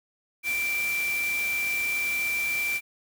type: tone in noise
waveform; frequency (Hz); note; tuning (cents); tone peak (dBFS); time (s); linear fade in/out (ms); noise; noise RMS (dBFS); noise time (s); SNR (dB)
sine; 2349; D7; 0; -25; 0.43-2.81; 50; white; -36; 0.43-2.81; +8
effects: none